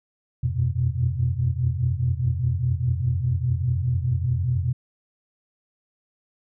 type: tone cluster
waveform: sine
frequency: 86 / 90.8 / 97.3 / 122.2 / 127.1 Hz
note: F2 / F#2 / G2 / B2 / C3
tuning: -26 / -32 / -12 / -18 / -50 cents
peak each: -26 / -32 / -31 / -25 / -24 dBFS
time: 0.43-4.73 s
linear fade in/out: 10 ms
effects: tanh soft clip ceiling -10 dBFS